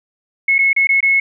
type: tone with dropouts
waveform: sine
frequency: 2185 Hz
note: C#7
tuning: 26 cents flat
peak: -10 dBFS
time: 0.48-1.2 s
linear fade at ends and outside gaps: 5 ms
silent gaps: 0.583-0.588 / 0.731-0.763 / 0.871-0.89 / 1.006-1.027 s
effects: none